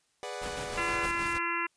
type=chord; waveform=sawtooth; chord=G# half-diminished seventh; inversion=none; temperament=equal; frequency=415.3 / 493.9 / 587.3 / 740 Hz; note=G#4 / B4 / D5 / F#5; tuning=0 / 0 / 0 / 0 cents; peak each=-39 / -37 / -38 / -38 dBFS; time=0.23-1.06 s; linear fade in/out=0 ms
type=noise with tremolo; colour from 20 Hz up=pink; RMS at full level=-39 dBFS; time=0.41-1.39 s; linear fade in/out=20 ms; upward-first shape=square; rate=6.4 Hz; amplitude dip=40%
type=harmonic tone; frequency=341 Hz; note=F4; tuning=41 cents flat; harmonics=1 / 3 / 4 / 5 / 6 / 7 / 8; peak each=-39 / -34 / -36 / -37 / -36 / -40 / -36 dBFS; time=0.77-1.67 s; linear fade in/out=10 ms
type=noise bursts; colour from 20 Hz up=blue; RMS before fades=-42 dBFS; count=3; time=0.81-1.335 s; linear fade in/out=5 ms; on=75 ms; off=150 ms
effects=white hiss -72 dBFS RMS until 1.76 s + resampled to 22050 Hz